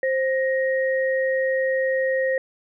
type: tone pair together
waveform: sine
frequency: 526 / 1874.5 Hz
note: C5 / A#6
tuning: +9 / +9 cents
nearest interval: octave + minor seventh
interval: 2200 cents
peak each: -20 / -26 dBFS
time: 0.03-2.38 s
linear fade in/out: 2 ms
effects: none